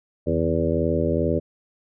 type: harmonic tone with a mistuned harmonic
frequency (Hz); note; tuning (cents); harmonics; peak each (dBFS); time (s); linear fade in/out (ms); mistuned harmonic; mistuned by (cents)
82.41; E2; 0; 1 / 2 / 3 / 4 / 5 / 6 / 7; -27 / -27 / -27 / -27 / -27 / -27 / -27; 0.26-1.4; 20; 2; -71
effects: none